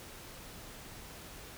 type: silence
effects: pink hiss -49 dBFS RMS until 1.57 s